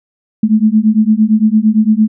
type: beating tone pair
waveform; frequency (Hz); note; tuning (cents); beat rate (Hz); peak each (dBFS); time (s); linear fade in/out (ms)
sine; 212.1 / 220.9; G#3 / A3; +37 / +7; 8.8; -10; 0.43-2.08; 5
effects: none